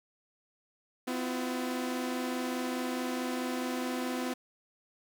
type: tone cluster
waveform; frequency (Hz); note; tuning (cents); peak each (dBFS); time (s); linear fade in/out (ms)
sawtooth; 253.3 / 332.8 / 357.5; B3 / E4 / F4; +44 / +17 / +41; -29 / -36 / -37; 1.07-4.34; 10
effects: 10-bit